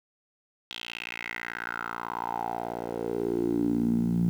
10% pulse tone with band-pass filter sweep, 58.27 Hz, A#1, in tune, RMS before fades -30 dBFS, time 0.71-4.29 s, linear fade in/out 0 ms, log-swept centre 3400 to 170 Hz, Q 4.9, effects 9-bit

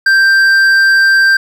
sine tone with hard clipping, 1574 Hz, G6, 7 cents sharp, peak -7 dBFS, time 0.06-1.37 s, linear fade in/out 5 ms, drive 6 dB, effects none

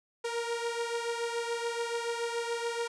sawtooth beating tone pair, 466.2 / 473.2 Hz, A#4 / A#4, 0 / +26 cents, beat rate 7 Hz, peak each -29 / -33 dBFS, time 0.24-2.88 s, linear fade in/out 10 ms, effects resampled to 22050 Hz

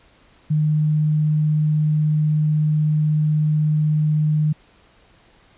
sine tone, 152.7 Hz, D#3, 32 cents flat, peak -15 dBFS, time 0.5-4.53 s, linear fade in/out 10 ms, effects pink hiss -54 dBFS RMS until 5.57 s + resampled to 8000 Hz

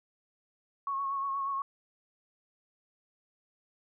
sine tone with vibrato, 1100 Hz, C#6, 14 cents flat, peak -30 dBFS, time 0.87-1.62 s, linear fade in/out 2 ms, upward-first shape sine, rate 8.4 Hz, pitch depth 31 cents each way, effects none

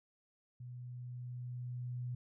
sine tone with level ramp, 123.47 Hz, B2, in tune, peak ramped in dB -45 to -37 dBFS, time 0.6-2.15 s, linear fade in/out 5 ms, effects none

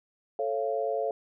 sine chord, A augmented, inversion none, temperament just, 440 / 550 / 687.5 Hz, A4 / C#5 / E#5, 0 / -14 / -27 cents, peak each -31 dBFS, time 0.39-1.11 s, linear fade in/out 2 ms, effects none

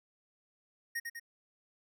square tone with echo, 1864.7 Hz, A#6, in tune, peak -34 dBFS, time 0.95-1 s, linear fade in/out 10 ms, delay 99 ms, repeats 2, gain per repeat -4 dB, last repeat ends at 1.198 s, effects none

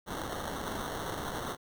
blue noise with sample-and-hold, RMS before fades -37 dBFS, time 0.06-1.57 s, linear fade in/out 50 ms, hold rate 2450 Hz, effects none

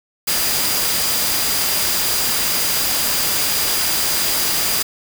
sine tone in noise, 4852 Hz, D#8, 44 cents flat, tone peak -25 dBFS, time 0.27-4.83 s, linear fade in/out 10 ms, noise white, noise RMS -19 dBFS, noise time 0.27-4.83 s, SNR -9 dB, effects none

